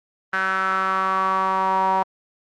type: tone with band-pass filter sweep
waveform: sawtooth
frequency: 190 Hz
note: F#3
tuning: 46 cents sharp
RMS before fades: -21 dBFS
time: 0.33-2.03 s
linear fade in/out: 5 ms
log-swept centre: 1500 to 900 Hz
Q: 6
effects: Opus 32 kbps